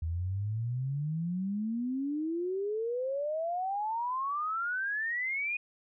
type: exponential sweep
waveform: sine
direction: up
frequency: 79.1 to 2489 Hz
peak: -30 dBFS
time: 0.02-5.57 s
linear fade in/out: 5 ms
effects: none